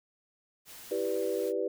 white noise, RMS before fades -48 dBFS, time 0.65-1.53 s, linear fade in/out 50 ms
sine chord, E minor seventh, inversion none, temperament equal, 329.6 / 392 / 493.9 / 587.3 Hz, E4 / G4 / B4 / D5, 0 / 0 / 0 / 0 cents, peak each -37 / -32 / -32 / -37 dBFS, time 0.91-1.68 s, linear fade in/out 5 ms
effects none

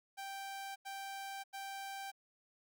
sawtooth tone bursts, 784 Hz, G5, in tune, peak -39 dBFS, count 3, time 0.17-2.118 s, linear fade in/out 20 ms, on 590 ms, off 89 ms, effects none

